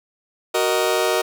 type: chord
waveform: sawtooth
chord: D# minor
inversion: first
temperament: just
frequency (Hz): 373.4 / 466.7 / 622.3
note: F#4 / A#4 / D#5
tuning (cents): +16 / +2 / 0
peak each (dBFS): -18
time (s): 0.54-1.22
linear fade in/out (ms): 10
effects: none